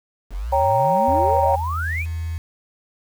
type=exponential sweep; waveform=sine; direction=up; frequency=38.89 to 2590 Hz; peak=-24 dBFS; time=0.3-2.06 s; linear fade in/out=50 ms
type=chord; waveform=sine; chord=G diminished; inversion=second; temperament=equal; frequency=554.4 / 784 / 932.3 Hz; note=Db5 / G5 / Bb5; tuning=0 / 0 / 0 cents; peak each=-19 dBFS; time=0.52-1.56 s; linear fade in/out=10 ms
type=tone; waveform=sine; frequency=82.3 Hz; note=E2; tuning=2 cents flat; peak=-23 dBFS; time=1.08-2.38 s; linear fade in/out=0 ms
effects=tanh soft clip ceiling -5 dBFS + 7-bit